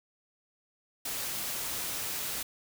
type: noise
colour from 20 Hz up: white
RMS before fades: -35 dBFS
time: 1.05-2.43 s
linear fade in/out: 5 ms
effects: none